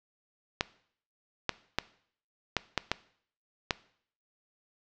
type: clicks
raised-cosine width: 0.2 ms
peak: -8 dBFS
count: 7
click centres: 0.609 / 1.493 / 1.786 / 2.567 / 2.777 / 2.916 / 3.708 s
effects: noise-tail reverb RT60 0.6 s tail -19 dB re dry + low-pass 5000 Hz 12 dB/octave